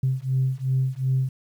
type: beating tone pair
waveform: sine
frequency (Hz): 130 / 132.7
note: C3 / C3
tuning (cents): -11 / +25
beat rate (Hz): 2.7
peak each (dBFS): -23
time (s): 0.03-1.29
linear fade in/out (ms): 5
effects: tanh soft clip ceiling -14 dBFS + 9-bit